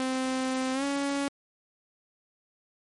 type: tone with pitch glide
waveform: sawtooth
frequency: 260 to 280.3 Hz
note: C4 to C#4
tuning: -11 to +19 cents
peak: -23 dBFS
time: 0-1.28 s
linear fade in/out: 0 ms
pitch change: +130 cents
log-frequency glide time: 0.73-0.84 s
effects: MP3 48 kbps